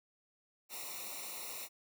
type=noise with comb filter; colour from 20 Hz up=white; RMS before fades=-44 dBFS; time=0.69-1.69 s; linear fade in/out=50 ms; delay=0.62 ms; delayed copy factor=-0.9; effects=none